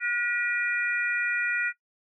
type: harmonic tone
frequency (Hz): 481.6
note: B4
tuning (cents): -44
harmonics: 3 / 4 / 5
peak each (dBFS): -28 / -29 / -30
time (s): 0-1.73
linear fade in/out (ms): 50
effects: noise-tail reverb RT60 0.1 s tail -18 dB re dry